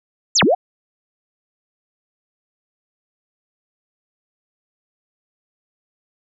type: linear two-way sweep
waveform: sine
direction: down then up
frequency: 7660 to 144.5 to 791 Hz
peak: -11 dBFS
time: 0.35-0.55 s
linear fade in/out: 10 ms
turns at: 0.43 s
effects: none